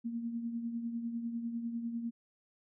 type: tone with tremolo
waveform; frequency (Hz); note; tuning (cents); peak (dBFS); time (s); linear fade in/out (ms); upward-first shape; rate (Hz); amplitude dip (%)
sine; 233.1; A#3; 0; -32; 0.04-2.11; 20; triangle; 10; 60
effects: none